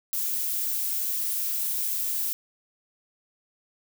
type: noise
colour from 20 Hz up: violet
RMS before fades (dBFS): -28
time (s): 0.13-2.33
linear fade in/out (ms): 0
effects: none